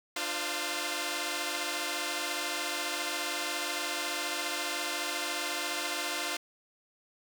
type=tone cluster; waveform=5% pulse; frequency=299.2 / 351.7 / 520 / 689 Hz; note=D4 / F4 / C5 / F5; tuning=+32 / +12 / -11 / -24 cents; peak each=-26 dBFS; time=0.16-6.37 s; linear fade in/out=5 ms; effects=none